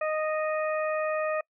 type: harmonic tone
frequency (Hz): 620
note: D#5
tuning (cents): -6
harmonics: 1 / 2 / 3 / 4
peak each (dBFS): -27 / -33 / -37 / -39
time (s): 0.01-1.41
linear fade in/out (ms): 5
effects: noise-tail reverb RT60 0.1 s tail -26 dB re dry